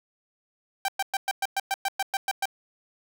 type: tone bursts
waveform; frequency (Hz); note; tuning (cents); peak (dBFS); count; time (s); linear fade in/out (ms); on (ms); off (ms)
sawtooth; 782; G5; -4; -20; 12; 0.85-2.456; 2; 33; 110
effects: none